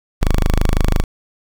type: tone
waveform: sawtooth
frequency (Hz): 25.96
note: G#0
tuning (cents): 0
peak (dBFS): -8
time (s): 0.21-1.04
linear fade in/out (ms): 10
effects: 7-bit